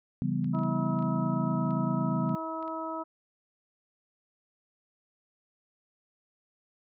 sine chord, C# half-diminished seventh, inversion none, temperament equal with one note detuned, 138.59 / 168.18 / 196 / 246.9 Hz, C#3 / E3 / G3 / B3, 0 / +35 / 0 / 0 cents, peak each -32 dBFS, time 0.22-2.35 s, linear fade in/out 0 ms
clicks, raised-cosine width 0.3 ms, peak -38 dBFS, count 10, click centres 0.444 / 0.549 / 0.59 / 0.635 / 0.99 / 1.025 / 1.708 / 2.293 / 2.627 / 2.679 s
harmonic tone, 322.3 Hz, E4, 39 cents flat, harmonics 1 / 2 / 3 / 4, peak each -38 / -38 / -38 / -38 dBFS, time 0.53-3.04 s, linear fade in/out 20 ms
effects none

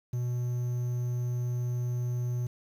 triangle tone, 122.4 Hz, B2, 15 cents flat, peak -26 dBFS, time 0.13-2.47 s, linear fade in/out 5 ms, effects 9-bit

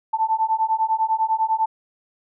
sine beating tone pair, 880 / 890 Hz, A5 / A5, 0 / +20 cents, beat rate 10 Hz, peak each -21 dBFS, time 0.13-1.66 s, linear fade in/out 10 ms, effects none

